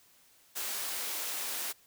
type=high-pass noise; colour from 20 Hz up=white; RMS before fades=-36 dBFS; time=0.55-1.73 s; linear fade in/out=20 ms; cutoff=350 Hz; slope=12 dB/octave; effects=white hiss -63 dBFS RMS until 1.86 s